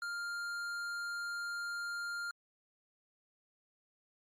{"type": "tone with tanh clipping", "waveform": "sine", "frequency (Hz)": 1400, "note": "F6", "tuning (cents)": 4, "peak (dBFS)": -39, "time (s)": [0.02, 2.31], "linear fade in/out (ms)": 2, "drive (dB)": 13, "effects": ["Opus 48 kbps"]}